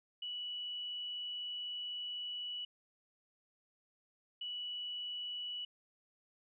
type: tone bursts at uneven times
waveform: sine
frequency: 2948 Hz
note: F#7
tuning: 7 cents flat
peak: -39 dBFS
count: 2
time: 0.22-2.65 / 4.41-5.65 s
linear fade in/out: 5 ms
effects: none